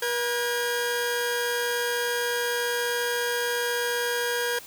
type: tone pair together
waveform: sawtooth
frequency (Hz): 481 / 1628.2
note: B4 / G#6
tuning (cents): -46 / -35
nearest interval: octave + major sixth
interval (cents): 2111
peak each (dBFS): -23 / -25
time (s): 0.02-4.59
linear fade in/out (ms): 5
effects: white hiss -45 dBFS RMS until 4.66 s